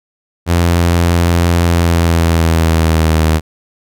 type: tone with pitch glide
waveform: sawtooth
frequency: 85.8 to 79.13 Hz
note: F2 to D#2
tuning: -30 to +30 cents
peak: -5 dBFS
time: 0.46-3.41 s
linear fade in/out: 50 ms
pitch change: -140 cents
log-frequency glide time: 1.65-3.25 s
effects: none